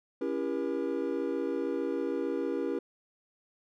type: chord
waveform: triangle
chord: C# diminished seventh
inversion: none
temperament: just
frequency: 277.2 / 332.6 / 399.1 / 479 Hz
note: C#4 / E4 / G4 / Bb4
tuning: 0 / +16 / +31 / +47 cents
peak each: -33 dBFS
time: 0.21-2.79 s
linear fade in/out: 5 ms
effects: none